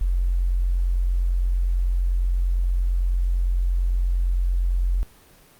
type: tone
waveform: sine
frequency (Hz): 44.41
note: F1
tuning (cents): +30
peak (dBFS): -18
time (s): 0.01-5.03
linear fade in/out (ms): 0
effects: pink hiss -52 dBFS RMS until 5.59 s + Opus 24 kbps